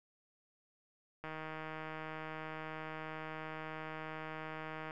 click train, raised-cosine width 0.5 ms, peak -29 dBFS, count 577, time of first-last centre 1.24-4.909 s, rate 157 Hz, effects none

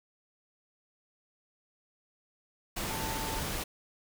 sine tone in noise, 889 Hz, A5, 18 cents sharp, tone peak -39 dBFS, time 2.9-3.4 s, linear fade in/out 10 ms, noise pink, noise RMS -35 dBFS, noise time 2.76-3.64 s, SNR -7 dB, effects none

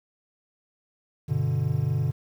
triangle chord, G major, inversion none, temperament equal, 98 / 123.47 / 146.83 Hz, G2 / B2 / D3, 0 / 0 / 0 cents, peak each -28 / -24 / -24 dBFS, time 1.28-2.12 s, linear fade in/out 20 ms, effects 9-bit

